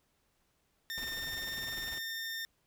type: tone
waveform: 20% pulse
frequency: 1813 Hz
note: A#6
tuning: 49 cents flat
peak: -32 dBFS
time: 0.9-2.45 s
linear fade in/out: 0 ms
type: noise with tremolo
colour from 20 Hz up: pink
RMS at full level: -45 dBFS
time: 0.97-1.99 s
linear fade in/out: 10 ms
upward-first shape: sine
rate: 20 Hz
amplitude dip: 60%
effects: pink hiss -75 dBFS RMS until 2.66 s